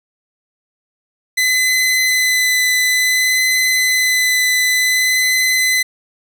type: tone with vibrato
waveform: sawtooth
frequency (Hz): 2016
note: B6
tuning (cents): +35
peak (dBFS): -9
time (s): 1.37-5.83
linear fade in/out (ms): 10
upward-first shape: sine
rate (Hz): 0.55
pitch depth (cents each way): 10
effects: none